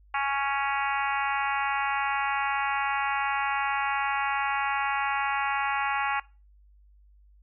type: harmonic tone with a mistuned harmonic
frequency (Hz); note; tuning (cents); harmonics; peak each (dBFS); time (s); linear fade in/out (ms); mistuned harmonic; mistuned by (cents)
277.4; C#4; +1; 3 / 4 / 5 / 6 / 7 / 8 / 9 / 10; -29 / -31 / -33 / -35 / -36 / -37 / -38 / -39; 0.14-6.2; 5; 8; +15
effects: noise-tail reverb RT60 0.3 s tail -21 dB re dry + added 50 Hz sine -54 dBFS peak until 7.42 s